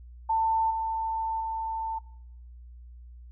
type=tone with level steps; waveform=sine; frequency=893 Hz; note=A5; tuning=25 cents sharp; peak=-22 / -27 / -29 dBFS; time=0.29-1.99 s; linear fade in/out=10 ms; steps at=0.7 / 1.4 s; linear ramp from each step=10 ms; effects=noise-tail reverb RT60 0.7 s tail -19 dB re dry + added 60 Hz sine -44 dBFS peak until 3.31 s